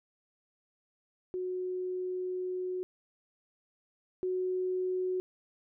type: tone pair in turn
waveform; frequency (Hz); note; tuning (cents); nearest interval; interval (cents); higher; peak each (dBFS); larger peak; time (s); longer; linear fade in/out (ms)
sine; 366.7 / 368.7; F#4 / F#4; -15 / -6; unison; 9; second; -32 / -29; second; 1.34-2.83 / 4.23-5.2; first; 0
effects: none